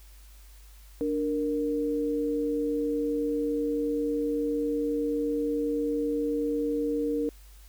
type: tone pair together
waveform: sine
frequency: 293.1 / 465.3 Hz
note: D4 / A#4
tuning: -3 / -3 cents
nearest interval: minor sixth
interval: 800 cents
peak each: -28 dBFS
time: 1.01-7.29 s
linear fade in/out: 0 ms
effects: added 50 Hz sine -48 dBFS peak until 7.68 s + white hiss -58 dBFS RMS until 7.68 s

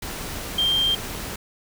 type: tone in noise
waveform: sine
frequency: 3175 Hz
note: G7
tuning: 21 cents sharp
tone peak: -18 dBFS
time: 0.58-0.95 s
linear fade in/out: 5 ms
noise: pink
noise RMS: -32 dBFS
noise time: 0.02-1.36 s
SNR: +11 dB
effects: none

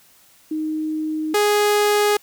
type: tone pair in turn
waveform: sine / sawtooth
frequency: 311.1 / 415.3 Hz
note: D#4 / G#4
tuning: 0 / 0 cents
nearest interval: perfect fourth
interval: 500 cents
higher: second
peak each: -21 / -11 dBFS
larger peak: second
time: 0.51-1.34 / 1.34-2.17 s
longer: neither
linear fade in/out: 5 ms
effects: white hiss -53 dBFS RMS until 2.22 s

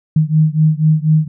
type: beating tone pair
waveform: sine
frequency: 154 / 158.1 Hz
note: D#3 / D#3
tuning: -17 / +28 cents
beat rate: 4.1 Hz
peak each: -12 / -13 dBFS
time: 0.16-1.28 s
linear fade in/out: 5 ms
effects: none

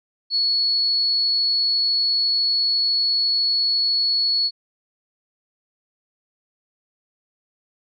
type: tone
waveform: sine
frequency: 4386 Hz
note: C#8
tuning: 19 cents flat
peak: -17 dBFS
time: 0.3-4.51 s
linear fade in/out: 50 ms
effects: none

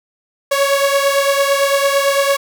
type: beating tone pair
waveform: sawtooth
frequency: 554 / 562.9 Hz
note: C#5 / C#5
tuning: -1 / +26 cents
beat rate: 8.9 Hz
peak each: -10 / -14 dBFS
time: 0.51-2.37 s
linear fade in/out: 10 ms
effects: none

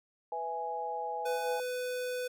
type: chord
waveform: sine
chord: E major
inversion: second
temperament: equal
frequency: 493.9 / 659.3 / 830.6 Hz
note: B4 / E5 / G#5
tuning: 0 / 0 / 0 cents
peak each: -40 / -41 / -35 dBFS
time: 0.32-1.6 s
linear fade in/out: 2 ms
type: tone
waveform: square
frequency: 499 Hz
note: B4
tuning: 18 cents sharp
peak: -34 dBFS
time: 1.25-2.28 s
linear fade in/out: 10 ms
effects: none

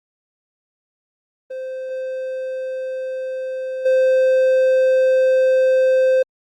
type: tone with level steps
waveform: triangle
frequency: 520 Hz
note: C5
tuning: 11 cents flat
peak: -24 / -21 / -10 dBFS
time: 1.5-6.23 s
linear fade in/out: 10 ms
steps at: 1.9 / 3.85 s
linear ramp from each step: 10 ms
effects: Opus 24 kbps

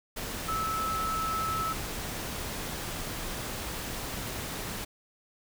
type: tone in noise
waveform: sine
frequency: 1305 Hz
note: E6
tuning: 18 cents flat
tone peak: -29 dBFS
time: 0.48-1.73 s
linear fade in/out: 10 ms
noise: pink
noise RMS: -36 dBFS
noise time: 0.16-4.85 s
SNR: +4 dB
effects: none

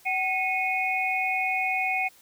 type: tone cluster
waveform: sine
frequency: 755 / 2176 / 2484 Hz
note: F#5 / C#7 / D#7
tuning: +35 / -33 / -3 cents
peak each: -28 dBFS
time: 0.05-2.09 s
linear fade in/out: 20 ms
effects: white hiss -56 dBFS RMS until 2.21 s

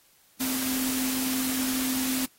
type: tone in noise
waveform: sine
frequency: 260 Hz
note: C4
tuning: 11 cents flat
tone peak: -28 dBFS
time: 0.4-2.26 s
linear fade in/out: 10 ms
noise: white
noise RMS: -31 dBFS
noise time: 0.4-2.26 s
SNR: 0 dB
effects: white hiss -61 dBFS RMS until 2.38 s + AAC 48 kbps

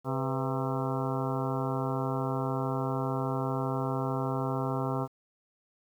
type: harmonic tone with a mistuned harmonic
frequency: 133.1 Hz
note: C3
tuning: 30 cents sharp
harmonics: 1 / 2 / 3 / 4 / 5 / 6 / 7 / 8 / 9 / 10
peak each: -32 / -35 / -37 / -38 / -39 / -40 / -40 / -41 / -42 / -42 dBFS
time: 0.04-5.08 s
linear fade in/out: 50 ms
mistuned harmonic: 4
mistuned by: -94 cents
effects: 10-bit

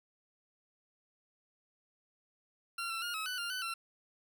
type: tone with pitch steps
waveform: 20% pulse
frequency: 1375 / 1344 / 1420 / 1286 / 1494 / 1398 / 1504 / 1354 Hz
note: F6 / E6 / F6 / E6 / F#6 / F6 / F#6 / E6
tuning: -27 / +33 / +28 / -43 / +16 / +1 / +28 / +46 cents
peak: -31 dBFS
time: 2.78-3.74 s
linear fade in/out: 5 ms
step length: 120 ms
effects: none

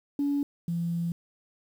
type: tone pair in turn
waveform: sine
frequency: 284.6 / 169.91 Hz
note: C#4 / F3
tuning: +46 / -47 cents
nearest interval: major sixth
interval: 893 cents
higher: first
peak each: -23 / -26 dBFS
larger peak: first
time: 0.19-0.43 / 0.68-1.12 s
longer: second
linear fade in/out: 2 ms
effects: tanh soft clip ceiling -20 dBFS + 9-bit

